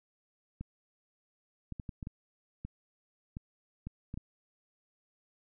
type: clicks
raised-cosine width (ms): 5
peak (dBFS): -27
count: 11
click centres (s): 0.61 / 1.723 / 1.798 / 1.892 / 2.028 / 2.071 / 2.65 / 3.369 / 3.87 / 4.141 / 4.175
effects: none